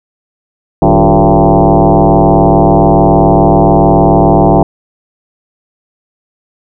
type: tone with frequency modulation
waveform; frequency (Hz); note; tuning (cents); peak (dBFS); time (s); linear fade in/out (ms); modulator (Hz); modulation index
sine; 246.9; B3; 0; -3; 0.82-4.63; 2; 107; 5.7
effects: none